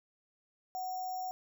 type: tone with sample-and-hold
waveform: sine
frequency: 742 Hz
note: F#5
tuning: 5 cents sharp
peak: -35 dBFS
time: 0.75-1.31 s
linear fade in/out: 0 ms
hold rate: 6300 Hz
effects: none